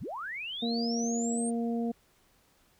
sine linear sweep, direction up, 32.7 to 8830 Hz, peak -35 dBFS, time 0-1.51 s, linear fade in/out 20 ms
harmonic tone, 233.1 Hz, A#3, in tune, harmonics 1 / 2 / 3, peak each -29 / -36 / -40 dBFS, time 0.62-1.92 s, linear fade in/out 10 ms
effects pink hiss -66 dBFS RMS until 2.79 s

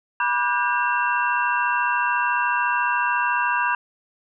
sine tone cluster, 974 / 1176 / 1466 / 1600 / 2715 Hz, B5 / D6 / F#6 / G6 / F7, -24 / +2 / -16 / +35 / -50 cents, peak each -22 / -28 / -29 / -24 / -29 dBFS, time 0.2-3.75 s, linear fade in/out 2 ms, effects none

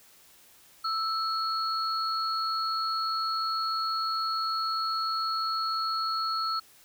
sine tone pair together, 1318.5 / 4334 Hz, E6 / C#8, 0 / -40 cents, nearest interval octave + major sixth, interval 2060 cents, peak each -28 / -32 dBFS, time 0.84-6.6 s, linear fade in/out 10 ms, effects white hiss -57 dBFS RMS until 6.84 s

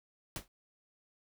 pink noise with exponential decay, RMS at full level -35 dBFS, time 0.36-0.48 s, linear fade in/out 1 ms, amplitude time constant 24 ms, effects none

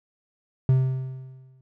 triangle tone with exponential decay, 130.6 Hz, C3, 3 cents flat, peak -12 dBFS, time 0.69-1.61 s, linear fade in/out 2 ms, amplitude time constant 200 ms, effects none

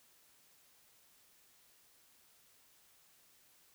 silence, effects white hiss -67 dBFS RMS until 3.74 s

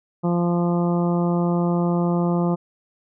harmonic tone, 173.5 Hz, F3, 11 cents flat, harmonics 1 / 2 / 3 / 4 / 5 / 6 / 7, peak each -19 / -25 / -29 / -31 / -33 / -35 / -36 dBFS, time 0.23-2.56 s, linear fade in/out 20 ms, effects none

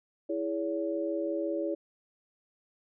sine chord, C# minor, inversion first, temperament equal with one note detuned, 329.6 / 415.3 / 567 Hz, E4 / G#4 / C#5, 0 / 0 / +39 cents, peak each -32 / -36 / -33 dBFS, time 0.29-1.75 s, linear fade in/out 10 ms, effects none

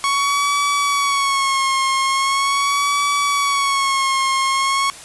sawtooth tone with vibrato, 1108 Hz, C#6, 1 cent flat, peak -12 dBFS, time 0.04-4.9 s, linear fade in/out 0 ms, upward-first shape sine, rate 0.41 Hz, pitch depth 55 cents each way, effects white hiss -37 dBFS RMS until 5.04 s + resampled to 24000 Hz

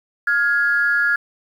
sine tone pair together, 1415 / 1672.1 Hz, F6 / G#6, +22 / +11 cents, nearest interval minor third, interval 289 cents, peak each -17 / -17 dBFS, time 0.27-1.16 s, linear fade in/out 5 ms, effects tanh soft clip ceiling -7 dBFS + 8-bit

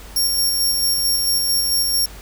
20% pulse tone with tremolo, 5530 Hz, F8, 18 cents flat, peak -10 dBFS, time 0.16-2.06 s, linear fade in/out 5 ms, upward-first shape square, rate 4.5 Hz, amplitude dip 25%, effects added 50 Hz sine -38 dBFS peak until 2.21 s + pink hiss -41 dBFS RMS until 2.21 s

